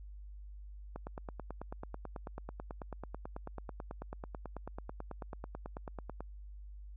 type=click train; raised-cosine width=1 ms; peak=-28 dBFS; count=49; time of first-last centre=0.96-6.206 s; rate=9.15 Hz; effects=added 50 Hz sine -46 dBFS peak until 6.96 s